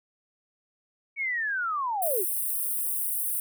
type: linear sweep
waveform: sine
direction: down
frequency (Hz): 2255 to 320.9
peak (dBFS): -26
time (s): 1.16-2.25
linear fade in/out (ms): 50
type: high-pass noise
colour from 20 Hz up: white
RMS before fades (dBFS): -29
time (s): 2.02-3.4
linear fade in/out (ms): 2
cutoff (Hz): 8700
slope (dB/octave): 96
effects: none